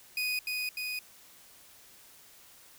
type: tone with echo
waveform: 30% pulse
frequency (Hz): 2489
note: D#7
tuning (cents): 0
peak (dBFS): -27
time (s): 0.17-0.39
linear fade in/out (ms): 2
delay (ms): 300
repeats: 2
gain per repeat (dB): -2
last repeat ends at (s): 0.99
effects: white hiss -56 dBFS RMS until 2.78 s